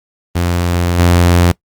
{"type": "tone with level steps", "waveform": "sawtooth", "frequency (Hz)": 87.31, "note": "F2", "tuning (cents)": 0, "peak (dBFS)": [-8, -3], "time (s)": [0.35, 1.52], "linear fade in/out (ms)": 10, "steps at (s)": 0.98, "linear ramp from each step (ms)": 20, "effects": ["noise-tail reverb RT60 0.1 s tail -21 dB re dry", "Opus 24 kbps"]}